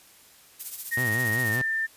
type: noise with tremolo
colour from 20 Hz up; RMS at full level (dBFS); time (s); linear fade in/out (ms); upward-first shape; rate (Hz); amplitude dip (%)
violet; -30; 0.59-1.6; 20; triangle; 15; 70
type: tone with pitch glide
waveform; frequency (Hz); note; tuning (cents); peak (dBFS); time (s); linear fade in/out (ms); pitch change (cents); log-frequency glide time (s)
sine; 1864.7 to 1789.8; A#6 to A6; 0 to +29; -24; 0.91-1.87; 20; -71; 1.41-1.6
type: tone with vibrato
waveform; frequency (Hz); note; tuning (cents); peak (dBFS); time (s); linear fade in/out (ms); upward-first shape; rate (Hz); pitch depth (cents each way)
sawtooth; 116.6; A#2; +1; -24; 0.97-1.62; 5; sine; 5.2; 170
effects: white hiss -54 dBFS RMS until 1.96 s + resampled to 32000 Hz